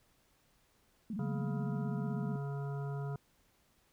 sine tone with vibrato, 202.2 Hz, G#3, 46 cents flat, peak -36 dBFS, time 1.1-2.36 s, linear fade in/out 2 ms, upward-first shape square, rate 16 Hz, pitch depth 170 cents each way
harmonic tone, 140.1 Hz, C#3, 19 cents sharp, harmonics 1 / 3 / 5 / 7 / 9 / 10, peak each -36 / -46 / -50 / -53 / -55 / -56 dBFS, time 1.19-3.16 s, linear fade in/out 2 ms
effects pink hiss -71 dBFS RMS until 3.92 s

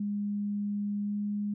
sine tone with pitch glide, 204.8 to 206.1 Hz, G#3 to G#3, -24 to -13 cents, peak -29 dBFS, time 0-1.54 s, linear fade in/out 5 ms, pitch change +11 cents, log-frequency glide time 1.03-1.15 s, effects none

